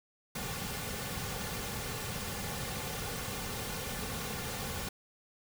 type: noise with comb filter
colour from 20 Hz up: pink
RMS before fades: -38 dBFS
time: 0.35-4.89 s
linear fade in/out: 5 ms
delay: 3.1 ms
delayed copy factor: -0.6
effects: none